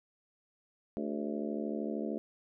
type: harmonic tone with a mistuned harmonic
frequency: 73.2 Hz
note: D2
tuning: 5 cents flat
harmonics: 3 / 4 / 5 / 6 / 7 / 8 / 9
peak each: -37 / -39 / -41 / -43 / -44 / -45 / -46 dBFS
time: 0.97-2.18 s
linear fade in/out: 0 ms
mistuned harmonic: 6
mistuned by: -78 cents
effects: none